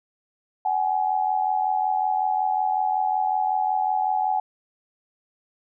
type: tone pair together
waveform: sine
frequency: 755 / 840.4 Hz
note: F#5 / G#5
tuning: +35 / +20 cents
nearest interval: major second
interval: 185 cents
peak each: -23 / -23 dBFS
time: 0.65-4.4 s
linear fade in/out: 5 ms
effects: none